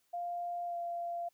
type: tone with pitch glide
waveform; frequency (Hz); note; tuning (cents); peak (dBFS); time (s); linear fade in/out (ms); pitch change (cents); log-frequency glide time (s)
sine; 698.5 to 689.7; F5 to F5; 0 to -22; -35; 0.13-1.29; 10; -22; 0.66-0.76
effects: white hiss -75 dBFS RMS until 1.33 s